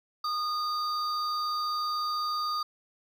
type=tone pair together; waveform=triangle; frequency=1226 / 4646 Hz; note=D#6 / D8; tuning=-26 / -20 cents; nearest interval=octave + major seventh; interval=2306 cents; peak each=-27 / -34 dBFS; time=0.24-2.63 s; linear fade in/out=5 ms; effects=none